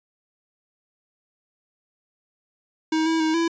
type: tone with pitch steps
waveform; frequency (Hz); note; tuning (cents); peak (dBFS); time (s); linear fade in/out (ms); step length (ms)
square; 317 / 324.4 / 316.2 / 333.3; D#4 / E4 / D#4 / E4; +32 / -28 / +28 / +19; -20; 2.92-3.48; 5; 140
effects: resampled to 16000 Hz